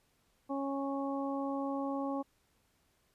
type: harmonic tone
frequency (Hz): 275.8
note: C#4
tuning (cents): -9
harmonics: 1 / 2 / 3 / 4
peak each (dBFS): -35 / -39 / -41 / -43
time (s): 0.49-2.23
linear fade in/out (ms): 20
effects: pink hiss -73 dBFS RMS until 3.14 s + resampled to 32000 Hz